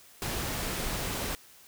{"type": "noise", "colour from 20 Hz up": "pink", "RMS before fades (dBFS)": -33, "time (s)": [0.22, 1.35], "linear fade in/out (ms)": 0, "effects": ["white hiss -55 dBFS RMS until 1.67 s"]}